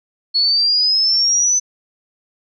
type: exponential sweep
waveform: sine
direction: up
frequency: 4355 to 6090 Hz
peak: -12 dBFS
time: 0.34-1.6 s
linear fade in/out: 20 ms
effects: none